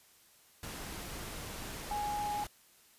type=tone in noise; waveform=sine; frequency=830.6 Hz; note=G#5; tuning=in tune; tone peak=-33 dBFS; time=1.91-2.44 s; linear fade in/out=2 ms; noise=pink; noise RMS=-43 dBFS; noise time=0.63-2.47 s; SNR=+7 dB; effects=white hiss -63 dBFS RMS until 2.98 s + resampled to 32000 Hz